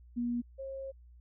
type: tone pair in turn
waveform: sine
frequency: 240 / 538.8 Hz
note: B3 / C#5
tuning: -49 / -49 cents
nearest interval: octave + major second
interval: 1400 cents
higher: second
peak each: -30 / -38 dBFS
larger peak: first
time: 0.16-0.42 / 0.58-0.92 s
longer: second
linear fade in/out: 20 ms
effects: added 60 Hz sine -53 dBFS peak until 1.2 s